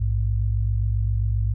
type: tone pair together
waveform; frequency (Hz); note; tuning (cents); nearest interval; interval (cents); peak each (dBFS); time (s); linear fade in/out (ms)
sine; 57.19 / 104.7; A#1 / G#2; -32 / +15; minor seventh; 1047; -22 / -22; 0-1.54; 10
effects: none